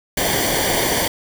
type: noise with comb filter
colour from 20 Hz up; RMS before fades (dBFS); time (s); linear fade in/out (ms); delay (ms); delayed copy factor
pink; -19; 0.17-1.08; 5; 0.76; -0.75
effects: none